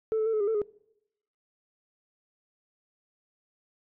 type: tone with pitch steps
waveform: sine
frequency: 441.2 / 435.6 / 448.7 / 429.8 / 404.3 / 445.7 / 415.8 Hz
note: A4 / A4 / A4 / A4 / G#4 / A4 / G#4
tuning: +5 / -17 / +34 / -41 / -46 / +22 / +2 cents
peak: -22 dBFS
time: 0.12-0.617 s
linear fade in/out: 0 ms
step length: 71 ms
effects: noise-tail reverb RT60 0.8 s tail -24 dB re dry + tanh soft clip ceiling -22 dBFS